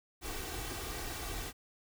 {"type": "noise with comb filter", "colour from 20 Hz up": "pink", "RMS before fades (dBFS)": -40, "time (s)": [0.21, 1.53], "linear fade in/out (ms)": 50, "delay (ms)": 2.6, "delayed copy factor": 0.65, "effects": []}